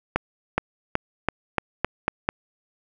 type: accelerating click train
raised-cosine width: 0.5 ms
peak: -5 dBFS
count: 8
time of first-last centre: 0.16-2.289 s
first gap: 420 ms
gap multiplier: 0.89
effects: none